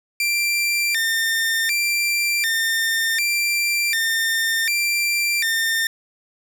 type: tone with vibrato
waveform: sawtooth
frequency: 2068 Hz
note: C7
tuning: 21 cents flat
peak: -15 dBFS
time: 0.2-5.87 s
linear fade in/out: 2 ms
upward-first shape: square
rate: 0.67 Hz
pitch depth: 230 cents each way
effects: none